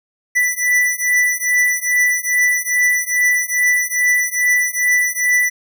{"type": "beating tone pair", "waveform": "square", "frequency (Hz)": [1975.5, 1977.9], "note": ["B6", "B6"], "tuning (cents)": [0, 2], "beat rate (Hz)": 2.4, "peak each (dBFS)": [-18, -17], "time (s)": [0.35, 5.5], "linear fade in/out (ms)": 20, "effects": []}